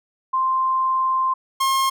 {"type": "tone pair in turn", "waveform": ["sine", "45% pulse"], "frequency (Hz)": [1046.5, 1070.3], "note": ["C6", "C6"], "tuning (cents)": [0, 39], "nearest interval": "unison", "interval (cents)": 39, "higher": "second", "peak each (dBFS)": -17, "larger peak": "neither", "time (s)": [[0.33, 1.34], [1.6, 1.9]], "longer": "first", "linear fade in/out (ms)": 10, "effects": []}